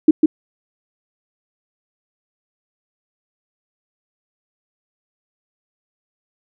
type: tone with echo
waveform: sine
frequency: 311.1 Hz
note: D#4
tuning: in tune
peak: -4 dBFS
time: 0.08-0.11 s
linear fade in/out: 5 ms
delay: 150 ms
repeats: 1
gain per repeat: -3 dB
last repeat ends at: 0.26 s
effects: none